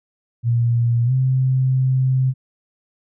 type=tone with pitch glide; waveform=sine; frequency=118.2 to 130.4 Hz; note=A#2 to C3; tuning=+24 to -5 cents; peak=-14 dBFS; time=0.43-2.34 s; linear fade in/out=50 ms; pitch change=+171 cents; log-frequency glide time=1.05-1.12 s; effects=none